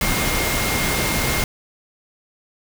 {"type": "tone in noise", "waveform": "sine", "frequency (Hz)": 2129, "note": "C7", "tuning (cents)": 30, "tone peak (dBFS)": -27, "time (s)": [0.01, 1.44], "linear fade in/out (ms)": 2, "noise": "pink", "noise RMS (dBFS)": -21, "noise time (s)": [0.01, 1.44], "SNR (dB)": -9, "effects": []}